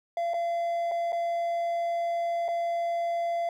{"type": "tone with dropouts", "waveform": "triangle", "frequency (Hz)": 683, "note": "F5", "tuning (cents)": -39, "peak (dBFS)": -24, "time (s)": [0.17, 3.49], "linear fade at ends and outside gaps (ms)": 2, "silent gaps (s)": [[0.336, 0.341], [0.914, 0.917], [1.122, 1.128], [2.482, 2.486]], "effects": []}